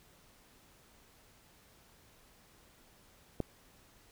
click, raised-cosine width 2 ms, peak -19 dBFS, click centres 3.403 s, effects pink hiss -63 dBFS RMS until 4.11 s

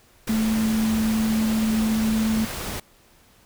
sine tone in noise, 220 Hz, A3, in tune, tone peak -19 dBFS, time 0.29-2.45 s, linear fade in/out 5 ms, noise pink, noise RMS -31 dBFS, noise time 0.27-2.8 s, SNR +9 dB, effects pink hiss -56 dBFS RMS until 3.45 s

